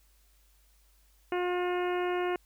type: harmonic tone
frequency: 357.6 Hz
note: F4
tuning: 41 cents sharp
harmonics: 1 / 2 / 3 / 4 / 5 / 6 / 7 / 8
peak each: -29 / -35 / -39 / -41 / -43 / -45 / -46 / -47 dBFS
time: 1.32-2.36 s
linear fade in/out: 2 ms
effects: added 50 Hz sine -62 dBFS peak until 2.45 s + white hiss -68 dBFS RMS until 2.45 s